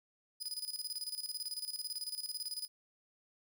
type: tone with tremolo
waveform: sawtooth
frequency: 4978 Hz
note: D#8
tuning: in tune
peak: -34 dBFS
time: 0.4-2.68 s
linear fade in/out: 20 ms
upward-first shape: square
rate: 18 Hz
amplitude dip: 75%
effects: none